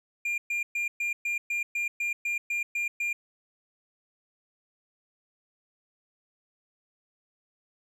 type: tone bursts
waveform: triangle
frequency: 2400 Hz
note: D7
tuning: 37 cents sharp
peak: -25 dBFS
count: 12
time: 0.25-3.13 s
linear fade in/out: 5 ms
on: 130 ms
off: 120 ms
effects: none